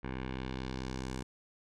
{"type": "tone with low-pass filter sweep", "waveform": "10% pulse", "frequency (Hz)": 64.6, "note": "C2", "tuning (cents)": -21, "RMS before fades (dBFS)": -39, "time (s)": [0.03, 1.23], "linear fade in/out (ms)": 10, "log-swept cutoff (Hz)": [2100, 8400], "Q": 1.4, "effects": []}